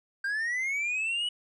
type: linear sweep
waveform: triangle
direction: up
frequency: 1568 to 2960 Hz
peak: -26 dBFS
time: 0.24-1.29 s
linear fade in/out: 5 ms
effects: resampled to 24000 Hz